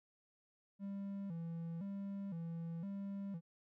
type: tone with vibrato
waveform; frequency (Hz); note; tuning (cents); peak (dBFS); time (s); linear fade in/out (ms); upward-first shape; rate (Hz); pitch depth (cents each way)
triangle; 181.7; F#3; -31; -39; 0.79-3.41; 50; square; 0.98; 150
effects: none